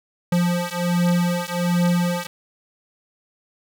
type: beating tone pair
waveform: square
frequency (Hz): 174.61 / 175.91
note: F3 / F3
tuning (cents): 0 / +13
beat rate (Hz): 1.3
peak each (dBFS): -22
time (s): 0.32-2.27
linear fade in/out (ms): 5
effects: none